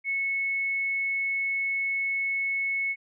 sine tone, 2200 Hz, C#7, 14 cents flat, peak -25 dBFS, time 0.04-2.96 s, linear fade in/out 50 ms, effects none

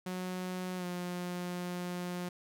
sawtooth tone with pitch glide, 183.2 to 177.98 Hz, F#3 to F3, -17 to +33 cents, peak -32 dBFS, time 0.06-2.29 s, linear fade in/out 5 ms, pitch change -50 cents, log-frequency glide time 0.77-0.85 s, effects none

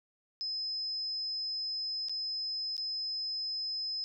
sine tone with dropouts, 5100 Hz, D#8, 42 cents sharp, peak -33 dBFS, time 0.41-4.04 s, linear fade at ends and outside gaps 0 ms, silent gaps 2.085-2.095 / 2.767-2.779 s, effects none

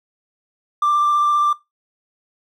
triangle tone with vibrato, 1181 Hz, D6, 9 cents sharp, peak -11 dBFS, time 0.82-1.53 s, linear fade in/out 5 ms, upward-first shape square, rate 15 Hz, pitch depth 9 cents each way, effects noise-tail reverb RT60 0.2 s tail -20 dB re dry + tanh soft clip ceiling -9 dBFS

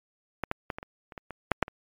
clicks, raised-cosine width 0.5 ms, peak -13 / -13 / -15 / -21 / -25 / -29 / -24 / -22 / -6 / -6 / -24 dBFS, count 11, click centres 0.437 / 0.514 / 0.702 / 0.785 / 0.829 / 1.122 / 1.178 / 1.307 / 1.517 / 1.627 / 1.681 s, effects MP3 96 kbps

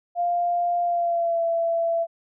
sine tone with pitch glide, 698.5 to 670 Hz, F5 to E5, 0 to +28 cents, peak -20 dBFS, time 0.15-2.07 s, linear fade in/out 50 ms, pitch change -72 cents, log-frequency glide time 0.83-1.42 s, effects none

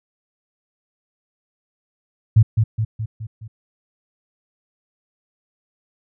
sine tone with echo, 110 Hz, A2, in tune, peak -7 dBFS, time 2.36-2.43 s, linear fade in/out 10 ms, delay 210 ms, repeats 5, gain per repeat -5 dB, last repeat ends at 3.48 s, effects none

